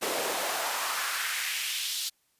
pink noise with high-pass filter sweep, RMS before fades -31 dBFS, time 0.01-2.1 s, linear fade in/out 20 ms, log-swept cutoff 380 to 4300 Hz, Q 1.8, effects white hiss -71 dBFS RMS until 2.39 s + resampled to 32000 Hz

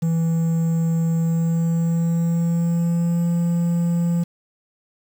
triangle tone with pitch glide, 164.81 to 171.02 Hz, E3 to F3, 0 to -36 cents, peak -15 dBFS, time 0.02-4.24 s, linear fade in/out 10 ms, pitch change +64 cents, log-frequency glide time 1.18-3.28 s, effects 7-bit

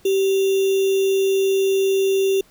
sine tone with sample-and-hold, 387.4 Hz, G4, 20 cents flat, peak -15 dBFS, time 0.05-2.41 s, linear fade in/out 5 ms, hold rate 3150 Hz, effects pink hiss -54 dBFS RMS until 2.5 s

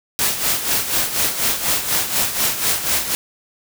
white noise with tremolo, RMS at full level -17 dBFS, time 0.19-3.15 s, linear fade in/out 0 ms, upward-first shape sine, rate 4.1 Hz, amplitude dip 65%, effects none

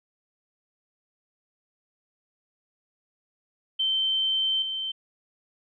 sine tone with level steps, 3105 Hz, G7, 17 cents flat, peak -22 / -28 dBFS, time 3.79-4.92 s, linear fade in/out 10 ms, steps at 4.62 s, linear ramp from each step 2 ms, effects none

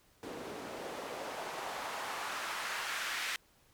white noise with band-pass filter sweep, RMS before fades -40 dBFS, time 0.23-3.36 s, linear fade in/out 0 ms, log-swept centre 330 to 2000 Hz, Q 1.3, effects pink hiss -67 dBFS RMS until 3.73 s

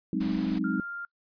sine chord, Ab dominant seventh, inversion third, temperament equal, 185 / 207.7 / 261.6 / 311.1 Hz, Gb3 / Ab3 / C4 / Eb4, 0 / 0 / 0 / 0 cents, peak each -31 dBFS, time 0.13-0.8 s, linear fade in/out 2 ms
pink noise, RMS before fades -42 dBFS, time 0.2-0.59 s, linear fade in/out 10 ms
sine tone, 1396.9 Hz, F6, in tune, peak -34 dBFS, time 0.64-1.05 s, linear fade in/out 2 ms
effects noise-tail reverb RT60 0.1 s tail -25 dB re dry + resampled to 11025 Hz

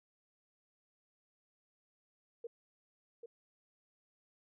sine tone with echo, 466.2 Hz, A#4, in tune, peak -40 dBFS, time 2.44-2.47 s, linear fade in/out 5 ms, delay 790 ms, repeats 1, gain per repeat -6 dB, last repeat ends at 3.26 s, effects none

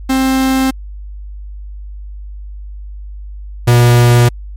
45% pulse tone pair in turn, 263.9 / 120.44 Hz, C4 / B2, +15 / -43 cents, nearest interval octave + major second, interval 1358 cents, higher first, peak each -10 / -5 dBFS, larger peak second, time 0.09-0.71 / 3.67-4.29 s, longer neither, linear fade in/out 10 ms, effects added 50 Hz sine -25 dBFS peak until 4.56 s + MP3 64 kbps

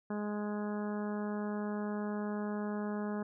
harmonic tone, 208.4 Hz, G#3, 6 cents sharp, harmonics 1 / 2 / 3 / 4 / 5 / 6 / 7 / 8, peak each -35 / -41 / -45 / -47 / -49 / -51 / -52 / -53 dBFS, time 0.1-3.23 s, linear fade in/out 5 ms, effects none

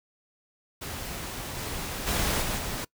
pink noise with level steps, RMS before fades -36 / -34 / -27 / -30 / -33 dBFS, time 0.81-2.85 s, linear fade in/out 10 ms, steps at 1.57 / 2.06 / 2.41 / 2.57 s, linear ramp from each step 20 ms, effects noise-tail reverb RT60 0.1 s tail -23 dB re dry

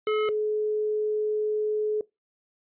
square / sine tone pair in turn, 428.6 / 426.1 Hz, A4 / G#4, -45 / +44 cents, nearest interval unison, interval 11 cents, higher first, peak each -23 dBFS, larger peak neither, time 0.07-0.29 / 0.29-2.01 s, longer second, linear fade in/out 2 ms, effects noise-tail reverb RT60 0.2 s tail -21 dB re dry + resampled to 8000 Hz

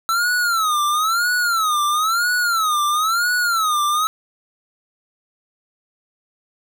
square tone with vibrato, 1318 Hz, E6, 1 cent flat, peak -17 dBFS, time 0.09-4.07 s, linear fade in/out 0 ms, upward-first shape sine, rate 1 Hz, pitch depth 190 cents each way, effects none

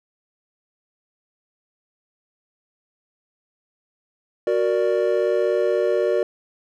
triangle chord, Gb augmented, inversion none, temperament equal, 370 / 466.2 / 587.3 Hz, Gb4 / Bb4 / D5, 0 / 0 / 0 cents, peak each -20 dBFS, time 4.47-6.23 s, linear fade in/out 2 ms, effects none

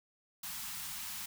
white band-stop noise, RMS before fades -42 dBFS, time 0.43-1.26 s, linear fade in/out 5 ms, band 240 to 780 Hz, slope 48 dB/octave, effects none

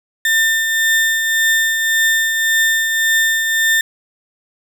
35% pulse tone with tremolo, 1800 Hz, A6, 39 cents sharp, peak -9 dBFS, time 0.25-3.81 s, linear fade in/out 2 ms, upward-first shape triangle, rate 1.8 Hz, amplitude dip 45%, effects none

